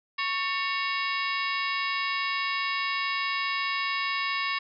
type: harmonic tone with a mistuned harmonic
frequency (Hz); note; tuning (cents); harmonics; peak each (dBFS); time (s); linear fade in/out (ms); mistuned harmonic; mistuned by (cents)
554.4; C#5; 0; 2 / 3 / 4 / 5 / 6 / 7 / 8 / 9; -31 / -34 / -32 / -34 / -41 / -38 / -43 / -39; 0.18-4.59; 10; 3; +130
effects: none